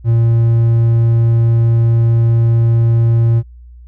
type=tone; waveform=triangle; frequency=115.6 Hz; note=A#2; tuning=14 cents flat; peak=-6 dBFS; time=0.04-3.43 s; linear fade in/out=50 ms; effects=added 60 Hz sine -34 dBFS peak until 3.87 s

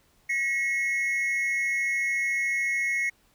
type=tone pair together; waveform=triangle; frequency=1913.8 / 2180 Hz; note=A#6 / C#7; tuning=+45 / -29 cents; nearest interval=major second; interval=226 cents; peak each=-27 / -24 dBFS; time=0.29-3.1 s; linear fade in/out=10 ms; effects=pink hiss -64 dBFS RMS until 3.34 s

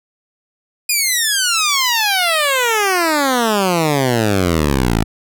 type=exponential sweep; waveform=10% pulse; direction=down; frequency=2489 to 51.7 Hz; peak=-5 dBFS; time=0.89-5.04 s; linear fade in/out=5 ms; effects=none

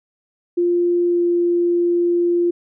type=tone with pitch glide; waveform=sine; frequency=349.2 to 347.2 Hz; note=F4 to F4; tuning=0 to -10 cents; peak=-14 dBFS; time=0.57-2.51 s; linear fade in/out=10 ms; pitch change=-10 cents; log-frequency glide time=1.07-1.21 s; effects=none

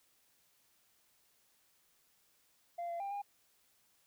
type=tone with pitch steps; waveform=sine; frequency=691 / 684 / 795 / 810 Hz; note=F5 / F5 / G5 / G#5; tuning=-19 / -36 / +24 / -43 cents; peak=-35 dBFS; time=2.78-3.22 s; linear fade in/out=10 ms; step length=110 ms; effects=tanh soft clip ceiling -36 dBFS + white hiss -72 dBFS RMS until 4.06 s

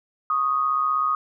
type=tone pair together; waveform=sine; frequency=1108.7 / 1244.5 Hz; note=C#6 / D#6; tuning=0 / 0 cents; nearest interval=major second; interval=200 cents; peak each=-27 / -20 dBFS; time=0.3-1.15 s; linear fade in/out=2 ms; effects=none

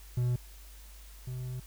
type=tone pair in turn; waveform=triangle; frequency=123.1 / 126.71 Hz; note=B2 / B2; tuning=-5 / +45 cents; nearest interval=minor second; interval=50 cents; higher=second; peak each=-24 / -33 dBFS; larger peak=first; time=0.17-0.36 / 1.27-1.6 s; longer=second; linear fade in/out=5 ms; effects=added 50 Hz sine -48 dBFS peak until 1.66 s + white hiss -56 dBFS RMS until 1.66 s

